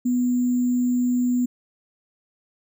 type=tone with sample-and-hold; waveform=sine; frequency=246.9 Hz; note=B3; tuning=in tune; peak=-18 dBFS; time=0.05-1.46 s; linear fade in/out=10 ms; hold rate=7350 Hz; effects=none